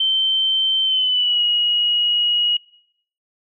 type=tone with pitch glide; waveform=sine; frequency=3105 to 2897 Hz; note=G7 to F#7; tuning=-17 to -37 cents; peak=-15 dBFS; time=0-2.57 s; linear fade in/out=5 ms; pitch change=-120 cents; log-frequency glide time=0.83-1.42 s; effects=noise-tail reverb RT60 0.7 s tail -23 dB re dry